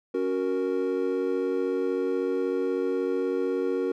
triangle chord, F# major, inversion second, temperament equal, 277.2 / 370 / 466.2 Hz, C#4 / F#4 / A#4, 0 / 0 / 0 cents, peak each -29 / -26 / -26 dBFS, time 0.14-3.92 s, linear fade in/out 5 ms, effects none

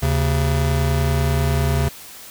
square tone pair together, 75.56 / 136 Hz, D2 / C#3, +50 / -33 cents, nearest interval minor seventh, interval 1017 cents, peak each -20 dBFS, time 0.02-1.89 s, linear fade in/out 10 ms, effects white hiss -39 dBFS RMS until 2.3 s

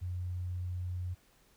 sine tone, 90 Hz, F#2, 47 cents flat, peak -34 dBFS, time 0.01-1.15 s, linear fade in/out 20 ms, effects pink hiss -66 dBFS RMS until 1.56 s

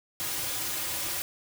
white noise with comb filter, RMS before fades -32 dBFS, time 0.2-1.22 s, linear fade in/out 0 ms, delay 4.5 ms, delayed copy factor -0.65, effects none

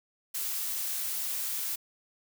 blue noise, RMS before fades -33 dBFS, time 0.34-1.76 s, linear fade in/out 10 ms, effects none

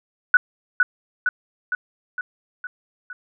sine tone with echo, 1480 Hz, F#6, in tune, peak -8 dBFS, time 0.34-0.37 s, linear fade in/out 2 ms, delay 460 ms, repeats 6, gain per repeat -4 dB, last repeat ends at 3.13 s, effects none

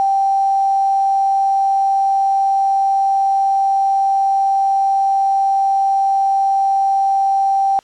sine tone with quantisation, 783 Hz, G5, 2 cents flat, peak -12 dBFS, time 0-7.79 s, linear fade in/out 0 ms, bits 6, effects white hiss -52 dBFS RMS until 7.83 s + low-pass 6000 Hz 12 dB/octave

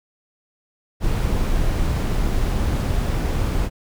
brown noise, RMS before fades -20 dBFS, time 1-3.7 s, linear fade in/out 50 ms, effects none

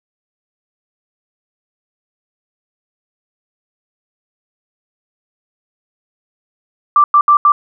sine tone bursts at uneven times, 1174.7 Hz, D6, in tune, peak -5 dBFS, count 4, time 6.96-7.04 / 7.14-7.21 / 7.28-7.37 / 7.45-7.52 s, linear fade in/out 2 ms, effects none

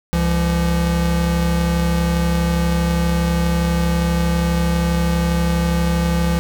square tone pair together, 67.46 / 170 Hz, C#2 / F3, -46 / -46 cents, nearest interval octave + major third, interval 1600 cents, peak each -20 / -18 dBFS, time 0.13-6.39 s, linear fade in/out 0 ms, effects 8-bit

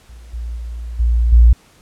sine tone with level steps, 58.27 Hz, A#1, in tune, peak -35 / -22 / -24 / -11 / -4 dBFS, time 0.09-1.53 s, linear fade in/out 5 ms, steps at 0.33 / 0.56 / 0.99 / 1.32 s, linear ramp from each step 10 ms, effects pink hiss -50 dBFS RMS until 1.81 s + low-pass 11000 Hz 12 dB/octave

